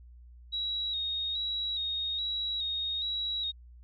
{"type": "tone with vibrato", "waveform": "sine", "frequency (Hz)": 3802, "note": "A#7", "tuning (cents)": 33, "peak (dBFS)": -30, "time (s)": [0.52, 3.52], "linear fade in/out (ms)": 20, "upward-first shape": "square", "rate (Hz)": 1.2, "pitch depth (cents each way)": 36, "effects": ["added 60 Hz sine -49 dBFS peak until 3.83 s"]}